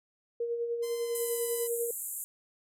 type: tone with tremolo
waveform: sine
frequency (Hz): 470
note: A#4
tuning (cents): +14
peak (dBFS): -28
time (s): 0.4-1.91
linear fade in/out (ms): 5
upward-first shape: sine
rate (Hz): 10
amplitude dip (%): 45
type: tone with pitch glide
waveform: 5% pulse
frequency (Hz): 1034 to 1001.7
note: C6 to B5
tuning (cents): -21 to +24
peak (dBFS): -31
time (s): 0.82-1.68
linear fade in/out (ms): 20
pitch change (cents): -55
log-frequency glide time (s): 0.96-1.42
type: band-pass noise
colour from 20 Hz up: white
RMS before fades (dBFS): -38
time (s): 1.15-2.24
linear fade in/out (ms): 0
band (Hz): 7100 to 14000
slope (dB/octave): 96
effects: none